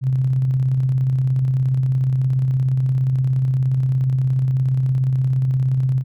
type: tone with tremolo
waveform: sine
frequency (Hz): 130.7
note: C3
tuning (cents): -1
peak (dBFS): -14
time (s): 0.01-6.04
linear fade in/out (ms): 50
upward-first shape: square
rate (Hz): 17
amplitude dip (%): 25
effects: none